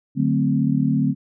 sine chord, D dominant seventh, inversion none, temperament equal with one note detuned, 146.83 / 185 / 221.7 / 261.6 Hz, D3 / F#3 / A3 / C4, 0 / 0 / +13 / 0 cents, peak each -21 / -25 / -22 / -21 dBFS, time 0.15-1.15 s, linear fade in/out 50 ms, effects none

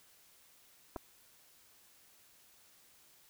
clicks, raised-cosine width 1 ms, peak -27 dBFS, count 2, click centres 0.961 / 0.964 s, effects white hiss -64 dBFS RMS until 3.29 s

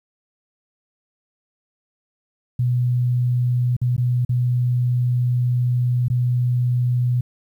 sine tone with dropouts, 123.4 Hz, B2, 1 cent flat, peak -16 dBFS, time 2.59-7.21 s, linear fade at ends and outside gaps 5 ms, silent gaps 3.766-3.815 / 3.965-3.979 / 4.25-4.292 / 6.083-6.1 s, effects 9-bit

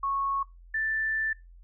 sine tone pair in turn, 1102 / 1766.1 Hz, C#6 / A6, -11 / +6 cents, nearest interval minor sixth, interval 817 cents, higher second, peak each -26 dBFS, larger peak neither, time 0.03-0.43 / 0.74-1.33 s, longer second, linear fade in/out 5 ms, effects noise-tail reverb RT60 0.2 s tail -20 dB re dry + added 43 Hz sine -48 dBFS peak until 1.63 s

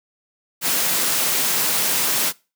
white high-pass noise, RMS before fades -20 dBFS, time 0.61-2.33 s, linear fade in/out 50 ms, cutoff 120 Hz, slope 96 dB/octave, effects noise-tail reverb RT60 0.3 s tail -23 dB re dry

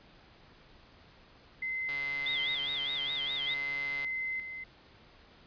sine tone with tremolo, 2059 Hz, C7, 28 cents flat, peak -32 dBFS, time 1.62-4.64 s, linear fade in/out 5 ms, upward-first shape square, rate 0.54 Hz, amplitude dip 55%
click train, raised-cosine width 0.2 ms, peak -27 dBFS, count 305, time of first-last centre 1.89-4.046 s, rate 141 Hz
sine tone with vibrato, 3422 Hz, A7, 49 cents flat, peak -32 dBFS, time 2.26-3.54 s, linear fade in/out 2 ms, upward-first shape sine, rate 4.9 Hz, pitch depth 170 cents each way
effects pink hiss -58 dBFS RMS until 5.46 s + resampled to 11025 Hz

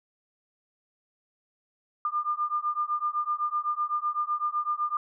sine beating tone pair, 1200 / 1207.9 Hz, D6 / D6, +37 / +48 cents, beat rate 7.9 Hz, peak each -29 dBFS, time 2.05-4.97 s, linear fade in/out 2 ms, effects none

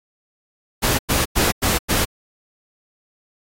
pink noise bursts, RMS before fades -18 dBFS, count 5, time 0.82-2.054 s, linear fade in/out 20 ms, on 170 ms, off 96 ms, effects AAC 48 kbps

